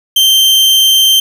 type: tone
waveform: 40% pulse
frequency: 3136 Hz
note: G7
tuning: in tune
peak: -5 dBFS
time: 0.16-1.2 s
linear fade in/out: 5 ms
effects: none